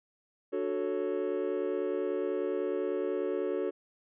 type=chord; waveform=triangle; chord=D major seventh; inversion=none; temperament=equal; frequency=293.7 / 370 / 440 / 554.4 Hz; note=D4 / F#4 / A4 / C#5; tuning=0 / 0 / 0 / 0 cents; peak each=-36 / -31 / -32 / -35 dBFS; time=0.52-3.71 s; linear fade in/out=20 ms; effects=resampled to 8000 Hz